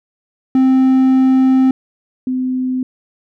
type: tone pair in turn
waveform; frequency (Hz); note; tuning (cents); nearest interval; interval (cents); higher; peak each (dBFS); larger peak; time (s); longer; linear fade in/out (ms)
triangle / sine; 261.6 / 256.2; C4 / C4; 0 / -36; unison; 36; first; -6 / -15; first; 0.55-1.71 / 2.27-2.83; first; 2
effects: none